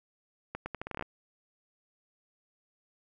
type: accelerating click train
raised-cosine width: 0.5 ms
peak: -21 dBFS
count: 11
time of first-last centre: 0.55-1.024 s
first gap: 110 ms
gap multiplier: 0.79
effects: none